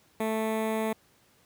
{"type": "tone with notch filter", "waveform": "15% pulse", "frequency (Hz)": 220, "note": "A3", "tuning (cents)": 0, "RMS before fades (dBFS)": -29, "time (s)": [0.2, 0.93], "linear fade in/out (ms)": 5, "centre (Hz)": 5100, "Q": 0.68, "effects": ["pink hiss -63 dBFS RMS until 1.45 s", "high-pass 80 Hz 12 dB/octave"]}